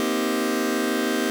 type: chord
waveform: sawtooth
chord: C minor seventh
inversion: third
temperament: just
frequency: 235.5 / 261.6 / 314 / 392.4 Hz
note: Bb3 / C4 / Eb4 / G4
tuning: +18 / 0 / +16 / +2 cents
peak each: -23 dBFS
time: 0-1.3 s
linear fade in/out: 0 ms
effects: none